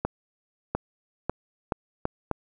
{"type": "accelerating click train", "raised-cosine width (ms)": 1, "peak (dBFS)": -11, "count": 6, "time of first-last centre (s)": [0.05, 2.313], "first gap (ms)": 700, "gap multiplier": 0.78, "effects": []}